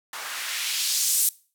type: noise with band-pass filter sweep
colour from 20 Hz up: blue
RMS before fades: -26 dBFS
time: 0.13-1.29 s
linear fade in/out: 2 ms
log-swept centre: 870 to 10000 Hz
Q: 1.1
effects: noise-tail reverb RT60 0.4 s tail -22 dB re dry